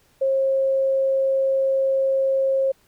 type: tone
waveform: sine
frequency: 537 Hz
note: C5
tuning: 45 cents sharp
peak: -17 dBFS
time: 0.21-2.72 s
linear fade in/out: 10 ms
effects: pink hiss -60 dBFS RMS until 2.87 s